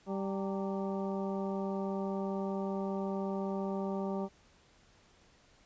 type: harmonic tone with a mistuned harmonic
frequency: 194.9 Hz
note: G3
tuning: 10 cents flat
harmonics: 1 / 2 / 3 / 4 / 5 / 6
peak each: -35 / -38 / -41 / -44 / -46 / -49 dBFS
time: 0.06-4.29 s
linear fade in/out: 50 ms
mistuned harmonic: 5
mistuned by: -100 cents
effects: pink hiss -64 dBFS RMS until 5.65 s + resampled to 16000 Hz